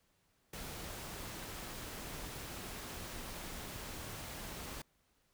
pink noise with amplitude modulation, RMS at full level -44 dBFS, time 0.53-4.82 s, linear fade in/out 5 ms, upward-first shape sine, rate 282 Hz, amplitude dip 30%, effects pink hiss -75 dBFS RMS until 5.33 s

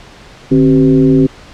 sine tone with frequency modulation, 266.5 Hz, C4, 32 cents sharp, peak -5 dBFS, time 0.51-1.27 s, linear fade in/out 10 ms, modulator 118 Hz, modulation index 0.99, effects pink hiss -37 dBFS RMS until 1.53 s + low-pass 5000 Hz 12 dB/octave

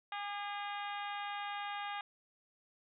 harmonic tone with a mistuned harmonic, 408.1 Hz, G#4, 30 cents flat, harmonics 2 / 3 / 4 / 5 / 6 / 7 / 8 / 9, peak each -41 / -45 / -47 / -49 / -51 / -52 / -53 / -54 dBFS, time 0.12-2.01 s, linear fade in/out 2 ms, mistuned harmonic 3, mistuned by -20 cents, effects none

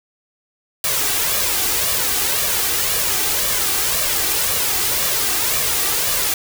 white noise with flanger, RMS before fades -19 dBFS, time 0.84-6.34 s, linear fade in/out 2 ms, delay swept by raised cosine 1.7 to 2.61 ms, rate 1.9 Hz, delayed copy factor +0.55, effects none

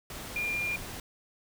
sine tone in noise, 2401 Hz, D7, 38 cents sharp, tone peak -29 dBFS, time 0.36-0.76 s, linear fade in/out 2 ms, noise pink, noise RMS -41 dBFS, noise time 0.1-1 s, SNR +9 dB, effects none

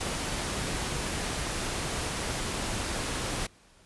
pink noise, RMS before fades -32 dBFS, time 0-3.47 s, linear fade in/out 10 ms, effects pink hiss -59 dBFS RMS until 3.85 s + resampled to 24000 Hz

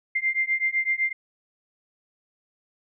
sine beating tone pair, 2093 / 2100.9 Hz, C7 / C7, 0 / +7 cents, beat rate 7.9 Hz, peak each -25 dBFS, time 0.15-1.13 s, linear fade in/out 10 ms, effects none

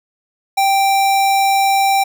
square tone, 784 Hz, G5, in tune, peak -12 dBFS, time 0.57-2.04 s, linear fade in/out 10 ms, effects none

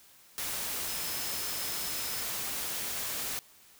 sine tone in noise, 5170 Hz, E8, 34 cents flat, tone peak -43 dBFS, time 0.89-2.23 s, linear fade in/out 0 ms, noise white, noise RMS -35 dBFS, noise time 0.38-3.39 s, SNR -11 dB, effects white hiss -58 dBFS RMS until 3.79 s

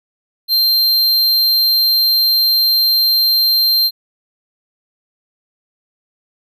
square tone, 4160 Hz, C8, 11 cents flat, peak -11 dBFS, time 0.48-3.91 s, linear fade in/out 50 ms, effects none

